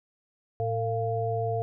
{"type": "tone cluster", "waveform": "sine", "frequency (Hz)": [111.7, 453.4, 692], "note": ["A2", "A#4", "F5"], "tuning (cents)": [27, -48, -16], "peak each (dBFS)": -30, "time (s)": [0.6, 1.62], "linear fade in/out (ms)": 0, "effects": []}